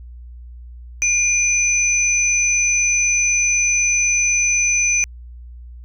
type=tone pair together; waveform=sine; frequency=2400 / 6048 Hz; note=D7 / F#8; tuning=+37 / +37 cents; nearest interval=octave + major third; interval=1600 cents; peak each=-17 dBFS; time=1.02-5.04 s; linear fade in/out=0 ms; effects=added 60 Hz sine -34 dBFS peak until 5.84 s